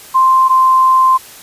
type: tone pair in turn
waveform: sine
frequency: 1046.5 / 1042.7 Hz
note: C6 / C6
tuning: 0 / -6 cents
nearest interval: unison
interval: 6 cents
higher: first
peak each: -6 dBFS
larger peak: neither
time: 0.14-0.49 / 0.49-1.18 s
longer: second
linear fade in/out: 20 ms
effects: white hiss -36 dBFS RMS until 1.42 s + resampled to 32000 Hz